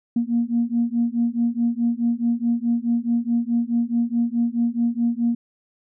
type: beating tone pair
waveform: sine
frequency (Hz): 233.1 / 237.8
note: A#3 / A#3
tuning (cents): 0 / +35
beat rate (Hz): 4.7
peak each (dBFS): -21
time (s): 0.16-5.35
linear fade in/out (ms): 5
effects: tanh soft clip ceiling -11 dBFS